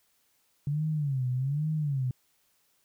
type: tone with vibrato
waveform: sine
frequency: 140.2 Hz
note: C#3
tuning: 20 cents sharp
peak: -26 dBFS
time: 0.67-2.11 s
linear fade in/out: 2 ms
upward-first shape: sine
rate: 1.2 Hz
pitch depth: 190 cents each way
effects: white hiss -70 dBFS RMS until 2.84 s